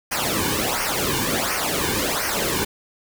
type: noise with flanger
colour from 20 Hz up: pink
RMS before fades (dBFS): -23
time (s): 0.11-2.65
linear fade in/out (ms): 10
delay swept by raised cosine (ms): 0.26 to 1.56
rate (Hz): 1.4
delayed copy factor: -0.8
effects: none